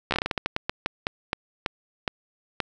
slowing click train, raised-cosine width 0.3 ms, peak -8 dBFS, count 18, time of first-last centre 0.11-2.603 s, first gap 13 ms, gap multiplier 1.26, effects none

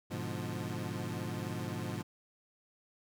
25% pulse chord, G# diminished seventh, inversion none, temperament equal, 103.83 / 123.47 / 146.83 / 174.61 Hz, G#2 / B2 / D3 / F3, 0 / 0 / 0 / 0 cents, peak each -37 / -38 / -40 / -38 dBFS, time 0.1-2.03 s, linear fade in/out 20 ms, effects none

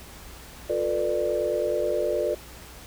sine chord, B half-diminished seventh, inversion second, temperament just, 355.6 / 444.5 / 493.9 / 592.7 Hz, F4 / A4 / B4 / D5, +31 / +18 / 0 / +16 cents, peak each -30 / -29 / -29 / -26 dBFS, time 0.69-2.35 s, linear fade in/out 10 ms, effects added 60 Hz sine -48 dBFS peak until 2.86 s + pink hiss -45 dBFS RMS until 2.86 s

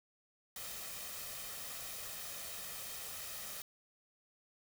white noise with comb filter, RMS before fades -45 dBFS, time 0.56-3.62 s, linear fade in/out 2 ms, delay 1.6 ms, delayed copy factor +0.5, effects none

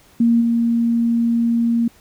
sine tone with level steps, 233.1 Hz, A#3, in tune, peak -11 / -14 dBFS, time 0.2-1.88 s, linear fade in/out 5 ms, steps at 0.4 s, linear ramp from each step 20 ms, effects pink hiss -51 dBFS RMS until 2 s

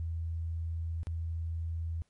sine tone with dropouts, 82.41 Hz, E2, in tune, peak -32 dBFS, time 0-2.02 s, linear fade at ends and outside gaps 0 ms, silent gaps 1.032-1.07 s, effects pink hiss -75 dBFS RMS until 2.09 s + MP3 48 kbps

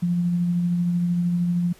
sine tone with tremolo, 174.61 Hz, F3, in tune, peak -18 dBFS, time 0.02-1.73 s, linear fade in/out 10 ms, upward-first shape sine, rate 13 Hz, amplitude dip 25%, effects pink hiss -52 dBFS RMS until 1.79 s + resampled to 32000 Hz

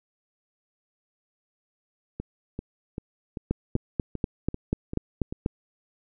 two click trains, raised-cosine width 3 ms, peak -11 / -19 dBFS, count 9 / 9, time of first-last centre 3.51-5.461 / 2.2-5.325 s, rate 4.1 / 2.56 Hz, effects none

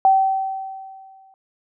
sine tone with exponential decay, 770 Hz, G5, 31 cents flat, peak -9 dBFS, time 0.05-1.34 s, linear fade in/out 1 ms, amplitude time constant 280 ms, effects none

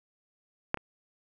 clicks, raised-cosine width 0.5 ms, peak -10 / -26 dBFS, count 2, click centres 0.744 / 0.773 s, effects none

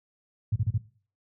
sine tone bursts, 107.4 Hz, A2, 41 cents flat, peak -21 dBFS, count 4, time 0.52-0.777 s, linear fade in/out 5 ms, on 38 ms, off 35 ms, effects noise-tail reverb RT60 0.4 s tail -17 dB re dry + high-pass 60 Hz 12 dB/octave

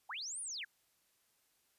sine linear two-way sweep, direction up then down, 670 to 9810 to 1378 Hz, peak -40 dBFS, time 0.09-0.65 s, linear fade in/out 10 ms, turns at 0.41 s, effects white hiss -75 dBFS RMS until 1.78 s + resampled to 32000 Hz

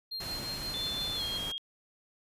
triangle tone with tremolo, 4199 Hz, C8, 5 cents sharp, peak -33 dBFS, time 0.11-1.38 s, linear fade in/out 10 ms, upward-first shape triangle, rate 5.7 Hz, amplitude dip 55%
pink noise, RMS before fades -41 dBFS, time 0.2-1.52 s, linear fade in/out 5 ms
sine tone with pitch glide, 3520 to 3247 Hz, A7 to G#7, 0 to -40 cents, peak -34 dBFS, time 0.74-1.58 s, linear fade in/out 0 ms, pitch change -140 cents, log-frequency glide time 1.15-1.23 s
effects resampled to 32000 Hz

